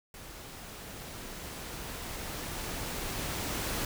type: noise with level ramp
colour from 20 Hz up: pink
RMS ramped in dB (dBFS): -47 to -33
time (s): 0.14-3.85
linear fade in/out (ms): 2
effects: none